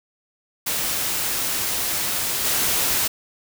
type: noise with level steps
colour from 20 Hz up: white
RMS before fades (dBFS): -24 / -21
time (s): 0.66-3.08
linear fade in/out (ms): 10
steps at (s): 2.44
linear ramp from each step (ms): 10
effects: none